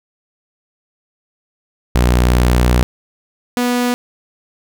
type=tone pair in turn; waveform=sawtooth; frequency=61 / 245 Hz; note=B1 / B3; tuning=-21 / -14 cents; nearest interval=2 octaves; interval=2407 cents; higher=second; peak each=-6 / -10 dBFS; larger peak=first; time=1.95-2.83 / 3.57-3.94 s; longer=first; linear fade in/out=0 ms; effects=none